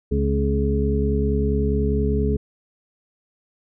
harmonic tone with a mistuned harmonic, 70.2 Hz, C#2, 22 cents sharp, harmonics 1 / 2 / 3 / 4 / 6, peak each -21 / -26 / -25 / -29 / -24 dBFS, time 0.11-2.37 s, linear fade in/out 10 ms, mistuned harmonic 4, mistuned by -35 cents, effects none

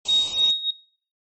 white band-stop noise, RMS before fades -32 dBFS, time 0.05-0.51 s, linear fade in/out 5 ms, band 1100 to 2500 Hz, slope 48 dB/octave
sine tone with tremolo, 3756 Hz, A#7, 12 cents sharp, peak -14 dBFS, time 0.08-0.71 s, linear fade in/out 10 ms, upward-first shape sine, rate 3.3 Hz, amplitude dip 85%
effects noise-tail reverb RT60 0.5 s tail -21 dB re dry + MP3 32 kbps

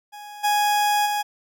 40% pulse tone with level steps, 830.6 Hz, G#5, in tune, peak -36 / -17 / -21 dBFS, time 0.12-1.23 s, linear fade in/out 20 ms, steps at 0.43 / 1.05 s, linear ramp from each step 20 ms, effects none

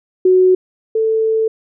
sine tone pair in turn, 370 / 442.8 Hz, F#4 / A4, 0 / +11 cents, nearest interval minor third, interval 311 cents, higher second, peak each -7 / -12 dBFS, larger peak first, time 0.25-0.55 / 0.95-1.48 s, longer second, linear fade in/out 5 ms, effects none

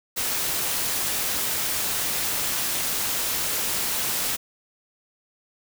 white noise with amplitude modulation, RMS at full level -24 dBFS, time 0.16-4.37 s, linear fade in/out 20 ms, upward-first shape sine, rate 260 Hz, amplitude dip 40%, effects none

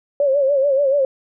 sine tone with vibrato, 554.4 Hz, C#5, in tune, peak -13 dBFS, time 0.2-1.05 s, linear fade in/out 2 ms, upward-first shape sine, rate 6.9 Hz, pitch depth 86 cents each way, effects none

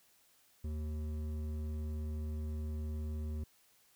sine tone with hard clipping, 76.6 Hz, D#2, 27 cents flat, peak -38 dBFS, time 0.64-3.44 s, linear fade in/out 5 ms, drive 10 dB, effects white hiss -68 dBFS RMS until 3.95 s

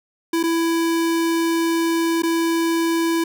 square tone with dropouts, 331.8 Hz, E4, 11 cents sharp, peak -18 dBFS, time 0.33-3.24 s, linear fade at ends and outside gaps 5 ms, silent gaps 0.43-0.436 / 2.222-2.233 s, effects none

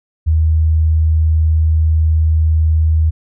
sine tone, 79.2 Hz, D#2, 31 cents sharp, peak -9 dBFS, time 0.26-3.11 s, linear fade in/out 20 ms, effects none

